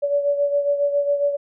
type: beating tone pair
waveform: sine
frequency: 571 / 578.3 Hz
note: D5 / D5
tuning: -49 / -27 cents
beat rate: 7.3 Hz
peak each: -18 / -25 dBFS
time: 0.02-1.37 s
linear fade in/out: 20 ms
effects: none